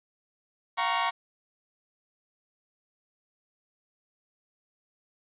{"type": "chord", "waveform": "sawtooth", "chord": "Gb major seventh", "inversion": "third", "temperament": "equal with one note detuned", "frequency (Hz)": [698.5, 757.7, 932.3, 1108.7], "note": ["F5", "Gb5", "Bb5", "Db6"], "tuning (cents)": [0, 41, 0, 0], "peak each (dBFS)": [-30, -30, -25, -25], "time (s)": [0.77, 1.11], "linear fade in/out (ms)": 20, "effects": ["resampled to 8000 Hz", "9-bit"]}